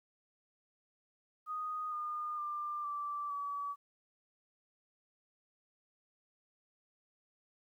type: tone with pitch steps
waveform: sine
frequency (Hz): 1242 / 1216.4 / 1191.4 / 1166.9 / 1142.9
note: D#6 / D#6 / D6 / D6 / D6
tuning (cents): -3 / -40 / +24 / -11 / -47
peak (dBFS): -36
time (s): 1.46-3.76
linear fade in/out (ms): 50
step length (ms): 460
effects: 12-bit